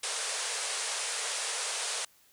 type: band-pass noise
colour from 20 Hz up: white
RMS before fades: -34 dBFS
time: 0.03-2.05 s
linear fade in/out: 5 ms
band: 410 to 9900 Hz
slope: 96 dB/octave
effects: white hiss -63 dBFS RMS until 2.32 s